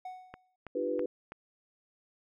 triangle tone with exponential decay, 740 Hz, F#5, in tune, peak -35 dBFS, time 0.05-0.56 s, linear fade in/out 5 ms, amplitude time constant 110 ms
click train, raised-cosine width 0.5 ms, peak -28 dBFS, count 4, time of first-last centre 0.34-1.32 s, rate 3.06 Hz
sine chord, G dominant seventh, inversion second, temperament equal with one note detuned, 301.2 / 349.2 / 392 / 493.9 Hz, D4 / F4 / G4 / B4, +44 / 0 / 0 / 0 cents, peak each -37 / -37 / -37 / -32 dBFS, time 0.75-1.06 s, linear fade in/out 5 ms
effects none

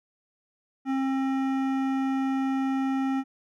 sine tone with hard clipping, 267.5 Hz, C4, 38 cents sharp, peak -26 dBFS, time 0.85-3.24 s, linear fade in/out 50 ms, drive 14 dB, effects none

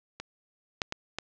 clicks, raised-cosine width 0.2 ms, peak -20 / -10 / -15 / -15 dBFS, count 4, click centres 0.2 / 0.818 / 0.924 / 1.186 s, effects low-pass 7000 Hz 12 dB/octave

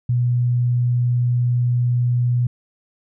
sine tone, 122.2 Hz, B2, 18 cents flat, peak -15 dBFS, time 0.09-2.47 s, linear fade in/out 5 ms, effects none

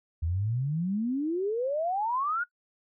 sine exponential sweep, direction up, 77.78 to 1476 Hz, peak -26 dBFS, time 0.22-2.44 s, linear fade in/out 10 ms, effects noise-tail reverb RT60 0.1 s tail -21 dB re dry

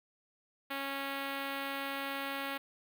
5% pulse tone with notch filter, 275.6 Hz, C#4, 10 cents flat, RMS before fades -38 dBFS, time 0.7-2.58 s, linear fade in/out 10 ms, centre 7300 Hz, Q 0.72, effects none

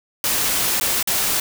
white noise with dropouts, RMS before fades -20 dBFS, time 0.24-1.4 s, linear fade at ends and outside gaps 2 ms, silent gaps 0.799-0.81 / 1.028-1.073 s, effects none

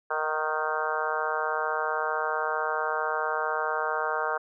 harmonic tone with a mistuned harmonic, 155.56 Hz, D#3, in tune, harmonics 3 / 4 / 5 / 6 / 7 / 8 / 9 / 10, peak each -34 / -34 / -34 / -34 / -34 / -34 / -34 / -34 dBFS, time 0.1-4.38 s, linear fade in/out 10 ms, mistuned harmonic 5, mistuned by -20 cents, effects none

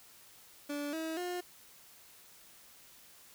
30% pulse tone with pitch steps, 289.7 / 321.4 / 356.7 Hz, D4 / E4 / F4, -24 / -44 / +37 cents, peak -33 dBFS, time 0.69-1.41 s, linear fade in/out 10 ms, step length 240 ms, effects white hiss -58 dBFS RMS until 3.34 s

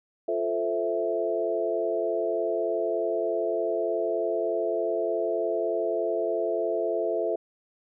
sine chord, F major seventh, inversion none, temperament equal, 349.2 / 440 / 523.3 / 659.3 Hz, F4 / A4 / C5 / E5, 0 / 0 / 0 / 0 cents, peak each -31 / -29 / -33 / -28 dBFS, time 0.28-7.36 s, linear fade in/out 5 ms, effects none

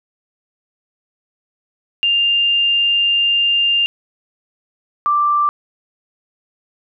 sine tone pair in turn, 2799 / 1176.8 Hz, F7 / D6, +3 / +3 cents, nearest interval octave + minor third, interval 1500 cents, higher first, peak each -12 dBFS, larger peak neither, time 2.03-3.86 / 5.06-5.49 s, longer first, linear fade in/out 0 ms, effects none

